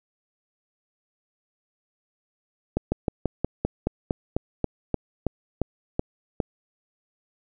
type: slowing click train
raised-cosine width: 2 ms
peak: -9 dBFS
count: 15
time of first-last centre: 2.77-6.402 s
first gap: 150 ms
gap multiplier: 1.08
effects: none